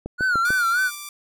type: click train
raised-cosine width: 2 ms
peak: -16 dBFS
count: 4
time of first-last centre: 0.06-0.505 s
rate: 6.74 Hz
type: tone with vibrato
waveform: triangle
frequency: 1436 Hz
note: F6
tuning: 48 cents sharp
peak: -16 dBFS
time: 0.18-0.91 s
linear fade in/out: 50 ms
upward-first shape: sine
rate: 3.5 Hz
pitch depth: 110 cents each way
type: tone with tremolo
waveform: 5% pulse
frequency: 1174.7 Hz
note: D6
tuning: in tune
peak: -19 dBFS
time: 0.45-1.09 s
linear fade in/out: 2 ms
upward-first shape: square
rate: 3 Hz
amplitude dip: 25%
effects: none